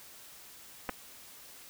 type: clicks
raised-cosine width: 0.5 ms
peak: -19 dBFS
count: 2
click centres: 0.891 / 0.895 s
effects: white hiss -52 dBFS RMS until 1.69 s